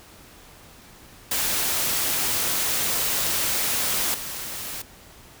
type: noise with level steps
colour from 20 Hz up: white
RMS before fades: -24 / -33 dBFS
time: 1.31-4.82 s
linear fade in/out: 5 ms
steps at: 4.14 s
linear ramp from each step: 5 ms
effects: pink hiss -48 dBFS RMS until 5.4 s